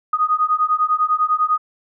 sine beating tone pair, 1238 / 1248 Hz, D#6 / D#6, -9 / +5 cents, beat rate 10 Hz, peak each -18 dBFS, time 0.13-1.58 s, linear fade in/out 5 ms, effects none

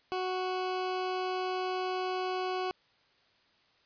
20% pulse tone, 370 Hz, F#4, in tune, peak -26 dBFS, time 0.12-2.71 s, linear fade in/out 0 ms, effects white hiss -67 dBFS RMS until 3.85 s + resampled to 11025 Hz

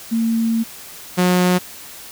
sine / sawtooth tone pair in turn, 227.4 / 180.49 Hz, A#3 / F#3, -43 / -43 cents, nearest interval major third, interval 400 cents, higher first, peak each -15 / -9 dBFS, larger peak second, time 0.11-0.64 / 1.17-1.59 s, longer first, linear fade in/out 20 ms, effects white hiss -37 dBFS RMS until 2.11 s

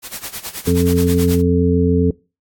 white noise with tremolo, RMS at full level -26 dBFS, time 0.02-1.42 s, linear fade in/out 50 ms, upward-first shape sine, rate 9.4 Hz, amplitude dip 85%
harmonic tone, 87.5 Hz, F2, 4 cents sharp, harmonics 1 / 2 / 3 / 5, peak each -17 / -17 / -17 / -17 dBFS, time 0.67-2.11 s, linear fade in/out 5 ms
effects noise-tail reverb RT60 0.3 s tail -23 dB re dry + AAC 64 kbps

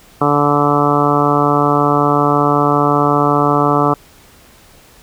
harmonic tone, 145.4 Hz, D3, 17 cents flat, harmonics 1 / 2 / 3 / 4 / 5 / 6 / 7 / 8 / 9, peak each -19 / -17 / -18 / -21 / -19 / -21 / -21 / -17 / -20 dBFS, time 0.21-3.94 s, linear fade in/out 5 ms, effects pink hiss -45 dBFS RMS until 5.02 s

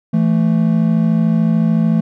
triangle tone pair together, 167.1 / 220.7 Hz, E3 / A3, +24 / +5 cents, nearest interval perfect fourth, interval 481 cents, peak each -12 dBFS, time 0.13-2.01 s, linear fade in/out 10 ms, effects none

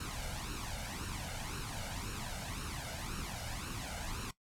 pink noise with flanger, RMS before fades -41 dBFS, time 0-4.31 s, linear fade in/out 5 ms, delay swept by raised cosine 0.72 to 1.4 ms, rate 1.9 Hz, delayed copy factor +0.7, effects noise-tail reverb RT60 0.1 s tail -17 dB re dry + low-pass 11000 Hz 12 dB/octave

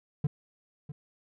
triangle tone with echo, 146.83 Hz, D3, in tune, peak -21 dBFS, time 0.24-0.27 s, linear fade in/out 5 ms, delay 650 ms, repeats 1, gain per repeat -14 dB, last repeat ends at 0.92 s, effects none

